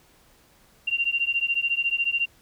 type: beating tone pair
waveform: sine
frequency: 2764 / 2778 Hz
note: F7 / F7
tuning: -19 / -10 cents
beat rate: 14 Hz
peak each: -25 dBFS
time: 0.87-2.26 s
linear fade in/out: 10 ms
effects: pink hiss -58 dBFS RMS until 2.41 s